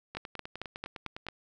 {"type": "two click trains", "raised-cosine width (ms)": 0.3, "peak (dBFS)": [-24, -20], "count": [12, 6], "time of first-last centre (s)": [[0.15, 1.267], [0.17, 1.286]], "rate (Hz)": [9.85, 4.48], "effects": []}